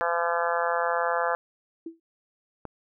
harmonic tone, 170.4 Hz, F3, 42 cents flat, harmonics 3 / 4 / 5 / 6 / 7 / 8 / 9 / 10, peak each -29 / -30 / -31 / -32 / -32 / -33 / -34 / -34 dBFS, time 0.01-1.35 s, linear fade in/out 0 ms
sine tone with exponential decay, 329.6 Hz, E4, in tune, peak -30 dBFS, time 1.86-2 s, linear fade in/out 5 ms, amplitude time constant 29 ms
click, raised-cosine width 1 ms, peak -22 dBFS, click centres 2.653 s
effects none

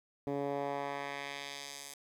10% pulse tone with band-pass filter sweep, 141.1 Hz, C#3, 31 cents sharp, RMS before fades -39 dBFS, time 0.27-1.94 s, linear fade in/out 2 ms, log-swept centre 330 to 9100 Hz, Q 1, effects 11-bit

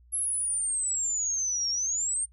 sine exponential two-way sweep, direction down then up, 11175 to 5480 to 8920 Hz, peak -26 dBFS, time 0.12-2.26 s, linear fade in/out 20 ms, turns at 1.7 s, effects noise-tail reverb RT60 0.1 s tail -25 dB re dry + added 60 Hz sine -54 dBFS peak until 2.32 s

